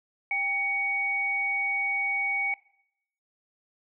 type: tone pair together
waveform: sine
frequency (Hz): 793.8 / 2240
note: G5 / C#7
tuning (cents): +22 / +18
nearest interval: octave + tritone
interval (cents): 1796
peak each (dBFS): -34 / -25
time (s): 0.31-2.54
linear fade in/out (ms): 2
effects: noise-tail reverb RT60 0.7 s tail -20 dB re dry